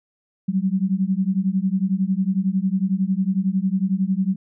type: beating tone pair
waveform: sine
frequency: 185 / 196 Hz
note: F#3 / G3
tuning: 0 / 0 cents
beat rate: 11 Hz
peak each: -21 / -21 dBFS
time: 0.48-4.36 s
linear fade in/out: 10 ms
effects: none